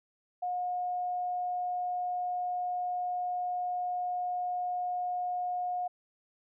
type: tone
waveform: sine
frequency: 720 Hz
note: F#5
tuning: 47 cents flat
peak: -30 dBFS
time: 0.42-5.88 s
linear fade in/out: 10 ms
effects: none